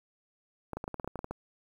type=clicks; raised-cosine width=1 ms; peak=-22 dBFS; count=12; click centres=0.733 / 0.77 / 0.841 / 0.879 / 0.943 / 0.998 / 1.045 / 1.076 / 1.157 / 1.191 / 1.244 / 1.31 s; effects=9-bit